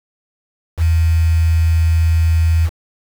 sine tone with quantisation, 81.9 Hz, E2, 11 cents flat, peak -10 dBFS, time 0.77-2.7 s, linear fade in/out 50 ms, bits 5, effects none

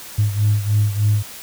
sine beating tone pair, 103.83 / 107.13 Hz, G#2 / A2, 0 / -46 cents, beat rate 3.3 Hz, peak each -15 / -19 dBFS, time 0.18-1.23 s, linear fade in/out 10 ms, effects tanh soft clip ceiling -8 dBFS + white hiss -36 dBFS RMS until 1.42 s

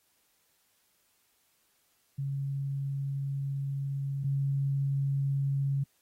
sine tone pair in turn, 138.4 / 138.4 Hz, C#3 / C#3, -2 / -2 cents, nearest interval unison, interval 0 cents, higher neither, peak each -30 / -26 dBFS, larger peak second, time 2.18-4.24 / 4.24-5.84 s, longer first, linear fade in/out 10 ms, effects white hiss -71 dBFS RMS until 6.01 s + AAC 48 kbps

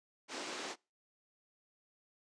pink band-pass noise, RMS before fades -43 dBFS, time 0.28-0.76 s, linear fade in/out 50 ms, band 280 to 7300 Hz, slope 24 dB/octave, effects noise-tail reverb RT60 0.3 s tail -26 dB re dry + resampled to 22050 Hz

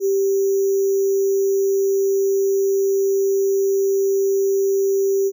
sine tone with sample-and-hold, 390.5 Hz, G4, 7 cents flat, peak -15 dBFS, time 0-5.32 s, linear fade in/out 50 ms, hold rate 6300 Hz, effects none

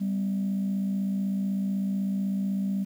sine tone pair together, 196 / 252 Hz, G3 / B3, 0 / +35 cents, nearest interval major third, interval 435 cents, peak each -24 / -35 dBFS, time 0-2.85 s, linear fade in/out 20 ms, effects tanh soft clip ceiling -21 dBFS + 9-bit

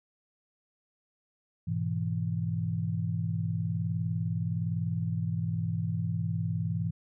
sine chord, E major, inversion first, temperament equal, 103.83 / 123.47 / 164.81 Hz, G#2 / B2 / E3, 0 / 0 / 0 cents, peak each -32 / -35 / -31 dBFS, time 1.67-6.91 s, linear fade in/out 10 ms, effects none

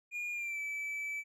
triangle tone with pitch glide, 2428 to 2308 Hz, D#7 to D7, -43 to -31 cents, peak -34 dBFS, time 0.11-1.24 s, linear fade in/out 50 ms, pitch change -88 cents, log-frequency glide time 0.32-0.6 s, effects none

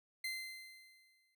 30% pulse tone with exponential decay, 2073 Hz, C7, 17 cents flat, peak -34 dBFS, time 0.24-1.35 s, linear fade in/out 5 ms, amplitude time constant 240 ms, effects none

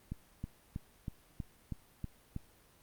click train, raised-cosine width 5 ms, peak -26 dBFS, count 8, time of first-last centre 0.12-2.364 s, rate 3.12 Hz, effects pink hiss -64 dBFS RMS until 2.82 s + Opus 32 kbps

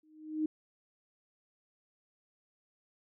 sine tone with exponential growth, 310 Hz, D#4, 6 cents flat, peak -26 dBFS, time 0.03-0.46 s, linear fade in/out 5 ms, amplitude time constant 93 ms, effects none

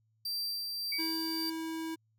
45% pulse tone with tremolo, 4699 Hz, D8, in tune, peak -32 dBFS, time 0.25-1.5 s, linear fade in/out 5 ms, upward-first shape sine, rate 1.7 Hz, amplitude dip 30%
sine tone with exponential decay, 2264 Hz, C#7, 36 cents sharp, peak -34 dBFS, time 0.92-1.57 s, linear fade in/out 5 ms, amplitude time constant 140 ms
square tone, 323.7 Hz, E4, 31 cents flat, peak -36 dBFS, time 0.98-1.96 s, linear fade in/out 20 ms
effects added 110 Hz sine -70 dBFS peak until 2.18 s

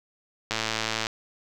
click train, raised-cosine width 0.2 ms, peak -9 dBFS, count 63, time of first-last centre 0.51-1.069 s, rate 111 Hz, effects none

